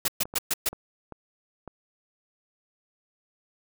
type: noise bursts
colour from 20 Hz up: white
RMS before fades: -25 dBFS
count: 5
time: 0.05-0.69 s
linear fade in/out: 5 ms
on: 32 ms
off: 120 ms
type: clicks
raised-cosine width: 1 ms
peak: -25 dBFS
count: 6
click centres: 0.052 / 0.255 / 0.339 / 0.73 / 1.123 / 1.677 s
effects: none